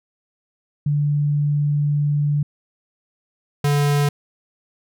sine / square tone pair in turn, 146.3 / 144.54 Hz, D3 / D3, -6 / -27 cents, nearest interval unison, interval 21 cents, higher first, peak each -16 dBFS, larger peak neither, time 0.86-2.43 / 3.64-4.09 s, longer first, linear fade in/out 5 ms, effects none

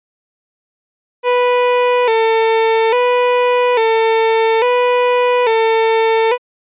30% pulse tone with vibrato, 470 Hz, A#4, 14 cents sharp, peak -8 dBFS, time 1.23-6.38 s, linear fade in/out 50 ms, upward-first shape square, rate 0.59 Hz, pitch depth 81 cents each way, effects resampled to 8000 Hz

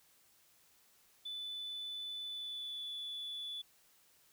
sine tone with pitch glide, 3494 to 3450 Hz, A7 to A7, -13 to -35 cents, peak -39 dBFS, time 1.25-3.62 s, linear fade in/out 10 ms, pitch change -22 cents, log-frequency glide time 2.27-2.89 s, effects tanh soft clip ceiling -37 dBFS + white hiss -68 dBFS RMS until 4.32 s

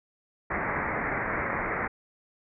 white low-pass noise, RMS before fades -30 dBFS, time 0.5-1.88 s, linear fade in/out 10 ms, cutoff 2200 Hz, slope 96 dB/octave, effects none

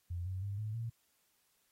sine tone with pitch steps, 87.31 / 93.58 / 100.29 / 107.49 / 115.21 Hz, F2 / F#2 / G2 / A2 / A#2, 0 / +20 / +40 / -40 / -20 cents, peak -36 dBFS, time 0.1-0.9 s, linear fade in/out 10 ms, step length 160 ms, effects white hiss -75 dBFS RMS until 1.71 s + AAC 48 kbps

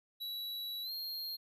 square tone with pitch glide, 3921 to 4227 Hz, B7 to C8, -13 to +17 cents, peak -39 dBFS, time 0.2-1.37 s, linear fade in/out 20 ms, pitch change +130 cents, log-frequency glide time 0.83-0.91 s, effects none

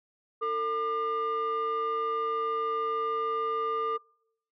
sine tone pair together, 449.9 / 1201.1 Hz, A4 / D6, +39 / +39 cents, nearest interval octave + perfect fourth, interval 1700 cents, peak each -29 / -27 dBFS, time 0.41-3.98 s, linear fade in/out 20 ms, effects noise-tail reverb RT60 0.7 s tail -26 dB re dry + tanh soft clip ceiling -24 dBFS

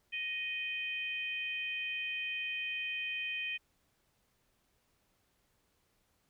harmonic tone, 622.3 Hz, D#5, in tune, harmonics 3 / 4 / 5, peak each -44 / -36 / -42 dBFS, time 0.12-3.58 s, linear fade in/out 20 ms, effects pink hiss -75 dBFS RMS until 6.29 s

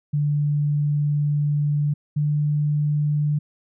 sine tone pair in turn, 146.83 / 148.36 Hz, D3 / D3, 0 / +18 cents, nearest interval unison, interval 18 cents, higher second, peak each -18 dBFS, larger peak neither, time 0.13-1.94 / 2.16-3.39 s, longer first, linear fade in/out 10 ms, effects none

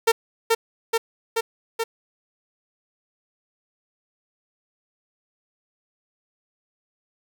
sawtooth tone with echo, 455.2 Hz, A#4, 41 cents flat, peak -10 dBFS, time 0.07-0.12 s, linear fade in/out 10 ms, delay 430 ms, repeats 4, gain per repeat -2 dB, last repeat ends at 1.84 s, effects none

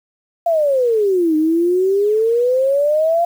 sine exponential two-way sweep, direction down then up, 695 to 306 to 695 Hz, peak -12 dBFS, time 0.46-3.25 s, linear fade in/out 5 ms, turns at 1.36 s, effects 7-bit

